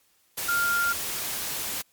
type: tone in noise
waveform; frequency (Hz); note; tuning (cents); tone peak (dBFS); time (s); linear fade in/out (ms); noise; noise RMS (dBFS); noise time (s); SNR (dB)
sine; 1396.9; F6; 0; -22; 0.48-0.93; 10; white; -31; 0.37-1.82; +6
effects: white hiss -65 dBFS RMS until 1.92 s + MP3 96 kbps